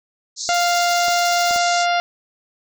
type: band-pass noise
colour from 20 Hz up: white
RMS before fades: -27 dBFS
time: 0.36-1.87 s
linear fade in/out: 50 ms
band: 3900 to 7300 Hz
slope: 96 dB/octave
type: harmonic tone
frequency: 698.5 Hz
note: F5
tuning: in tune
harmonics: 1 / 2 / 3 / 4 / 5 / 6 / 7 / 8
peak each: -17 / -23 / -27 / -29 / -31 / -33 / -34 / -35 dBFS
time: 0.49-2 s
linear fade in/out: 0 ms
type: noise with tremolo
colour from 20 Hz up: blue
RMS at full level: -33 dBFS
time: 0.53-1.59 s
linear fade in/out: 20 ms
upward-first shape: triangle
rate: 14 Hz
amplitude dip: 65%
type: clicks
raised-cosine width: 1 ms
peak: -19 dBFS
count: 3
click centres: 1.083 / 1.51 / 1.561 s
effects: none